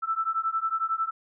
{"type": "beating tone pair", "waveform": "sine", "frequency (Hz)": [1318.5, 1329.5], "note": ["E6", "E6"], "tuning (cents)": [0, 14], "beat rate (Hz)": 11, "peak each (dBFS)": -28, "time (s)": [0.02, 1.11], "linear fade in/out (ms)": 20, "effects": []}